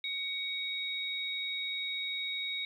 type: tone pair together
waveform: sine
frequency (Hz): 2245 / 3776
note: C#7 / A#7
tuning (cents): +21 / +22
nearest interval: major sixth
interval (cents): 901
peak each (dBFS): -37 / -35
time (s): 0.04-2.65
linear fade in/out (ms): 2
effects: 11-bit